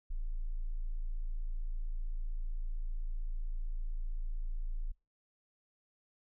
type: tone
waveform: sine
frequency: 27.8 Hz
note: A0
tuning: 19 cents sharp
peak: -33 dBFS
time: 0.1-4.92 s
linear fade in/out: 10 ms
effects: noise-tail reverb RT60 0.3 s tail -26 dB re dry